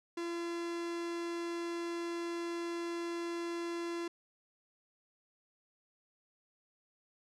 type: tone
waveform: 45% pulse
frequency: 341 Hz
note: F4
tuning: 41 cents flat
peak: -36 dBFS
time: 0.17-4.08 s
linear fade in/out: 5 ms
effects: low-pass 7000 Hz 12 dB/octave

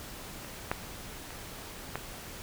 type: clicks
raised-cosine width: 0.5 ms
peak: -28 / -13 / -29 / -17 dBFS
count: 4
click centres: 0.447 / 0.715 / 1.306 / 1.956 s
effects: pink hiss -44 dBFS RMS until 2.42 s

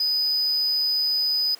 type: tone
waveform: triangle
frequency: 4987 Hz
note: D#8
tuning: 3 cents sharp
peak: -19 dBFS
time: 0-1.55 s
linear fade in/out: 5 ms
effects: pink hiss -48 dBFS RMS until 1.59 s + high-pass 400 Hz 12 dB/octave

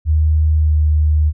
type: tone with pitch glide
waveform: sine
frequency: 77.5 to 76.34 Hz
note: D#2 to D#2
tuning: -6 to -32 cents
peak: -10 dBFS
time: 0.05-1.33 s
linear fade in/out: 50 ms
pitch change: -26 cents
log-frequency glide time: 0.58-0.76 s
effects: none

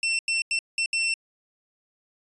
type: tone bursts at uneven times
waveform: sawtooth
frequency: 2695 Hz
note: E7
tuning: 38 cents sharp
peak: -19 dBFS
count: 5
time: 0.03-0.19 / 0.28-0.42 / 0.51-0.59 / 0.78-0.86 / 0.93-1.14 s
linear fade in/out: 2 ms
effects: resampled to 22050 Hz

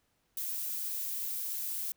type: noise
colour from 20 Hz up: violet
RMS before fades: -36 dBFS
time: 0.37-1.92 s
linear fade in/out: 2 ms
effects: pink hiss -75 dBFS RMS until 1.96 s

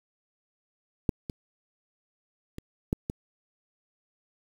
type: clicks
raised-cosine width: 3 ms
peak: -10 / -22 / -25 / -12 / -17 dBFS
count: 5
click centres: 1.092 / 1.298 / 2.584 / 2.929 / 3.099 s
effects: 7-bit

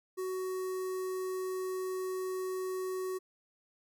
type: tone with notch filter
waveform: square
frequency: 373.1 Hz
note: F#4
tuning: 14 cents sharp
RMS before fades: -36 dBFS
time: 0.17-3.19 s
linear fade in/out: 20 ms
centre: 3000 Hz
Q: 0.54
effects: none

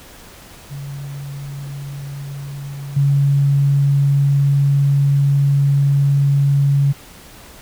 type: tone with level steps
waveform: sine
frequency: 140.3 Hz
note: C#3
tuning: 21 cents sharp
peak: -26 / -11 dBFS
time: 0.7-6.93 s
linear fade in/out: 20 ms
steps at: 2.96 s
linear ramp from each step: 10 ms
effects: pink hiss -41 dBFS RMS until 7.61 s

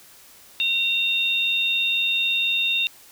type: tone pair together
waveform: sine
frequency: 2742 / 3660 Hz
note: F7 / A#7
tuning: -32 / -32 cents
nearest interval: perfect fourth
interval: 500 cents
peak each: -22 dBFS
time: 0.6-2.87 s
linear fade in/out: 0 ms
effects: white hiss -49 dBFS RMS until 3.11 s

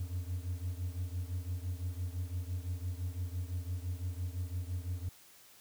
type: beating tone pair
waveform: triangle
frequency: 87.31 / 93.21 Hz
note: F2 / F#2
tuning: 0 / +13 cents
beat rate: 5.9 Hz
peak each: -35 / -38 dBFS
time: 0-5.09 s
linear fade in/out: 5 ms
effects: white hiss -59 dBFS RMS until 5.6 s

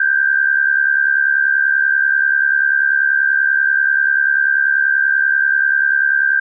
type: tone with amplitude modulation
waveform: sine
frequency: 1573 Hz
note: G6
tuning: 6 cents sharp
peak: -8 dBFS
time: 0-6.4 s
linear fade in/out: 5 ms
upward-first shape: sine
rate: 70.3 Hz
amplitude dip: 75%
effects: none

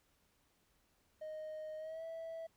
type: tone with pitch glide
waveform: triangle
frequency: 621 to 654.9 Hz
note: D#5 to E5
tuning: -3 to -11 cents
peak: -40 dBFS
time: 1.21-2.47 s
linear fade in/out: 10 ms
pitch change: +92 cents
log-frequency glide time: 1.77-2.04 s
effects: tanh soft clip ceiling -37 dBFS + pink hiss -75 dBFS RMS until 2.56 s

